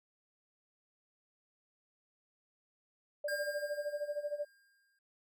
sine tone with tremolo, 587.3 Hz, D5, in tune, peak -32 dBFS, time 3.24-4.45 s, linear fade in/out 5 ms, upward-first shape sine, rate 13 Hz, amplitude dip 85%
square tone with exponential decay, 1608 Hz, G6, 44 cents sharp, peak -36 dBFS, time 3.28-4.99 s, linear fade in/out 5 ms, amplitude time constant 370 ms
effects none

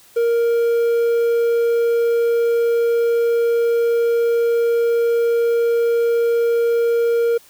triangle tone with quantisation, 467.2 Hz, A#4, 4 cents sharp, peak -12 dBFS, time 0.16-7.38 s, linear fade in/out 10 ms, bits 7, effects white hiss -49 dBFS RMS until 7.49 s

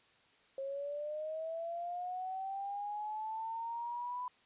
sine linear sweep, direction up, 537 to 1000 Hz, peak -37 dBFS, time 0.58-4.28 s, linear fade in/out 2 ms, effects white hiss -67 dBFS RMS until 4.45 s + resampled to 8000 Hz

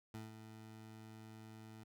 20% pulse tone with ADSR envelope, 110 Hz, A2, in tune, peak -40 dBFS, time 0.14-1.84 s, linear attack 3 ms, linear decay 170 ms, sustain -8 dB, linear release 11 ms, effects none

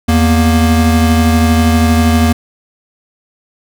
square tone pair together, 82.41 / 234.7 Hz, E2 / A#3, 0 / +12 cents, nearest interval octave + tritone, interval 1812 cents, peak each -11 dBFS, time 0.08-2.33 s, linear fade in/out 10 ms, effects none

